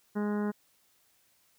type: harmonic tone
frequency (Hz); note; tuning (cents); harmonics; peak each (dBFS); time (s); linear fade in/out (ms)
207.7; G#3; 0; 1 / 2 / 3 / 4 / 5 / 6 / 7 / 8 / 9; -29 / -35 / -45 / -44 / -45 / -50 / -46 / -53 / -53; 0.15-0.52; 20
effects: white hiss -68 dBFS RMS until 1.58 s